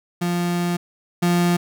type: tone pair in turn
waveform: 35% pulse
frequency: 174.61 / 174.61 Hz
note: F3 / F3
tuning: 0 / 0 cents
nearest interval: unison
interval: 0 cents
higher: neither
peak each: -18 / -14 dBFS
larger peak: second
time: 0.21-0.77 / 1.22-1.57 s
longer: first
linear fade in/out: 10 ms
effects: none